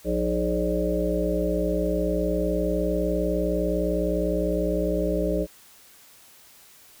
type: harmonic tone with a mistuned harmonic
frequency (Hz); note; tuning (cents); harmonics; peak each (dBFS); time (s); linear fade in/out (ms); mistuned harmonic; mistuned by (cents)
59.8; A#1; +45; 1 / 3 / 5 / 7 / 9 / 10; -29 / -29 / -29 / -29 / -29 / -29; 0.04-5.47; 50; 5; +70
effects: white hiss -52 dBFS RMS until 7 s